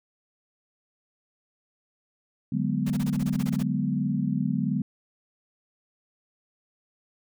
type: chord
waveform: sine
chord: G# half-diminished seventh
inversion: second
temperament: equal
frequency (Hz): 146.83 / 185 / 207.7 / 246.9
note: D3 / F#3 / G#3 / B3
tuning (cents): 0 / 0 / 0 / 0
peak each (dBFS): -29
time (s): 2.52-4.82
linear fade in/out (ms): 5
type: noise bursts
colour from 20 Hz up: pink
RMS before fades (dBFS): -39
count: 12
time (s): 2.86-3.631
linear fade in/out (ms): 10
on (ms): 45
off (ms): 21
effects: none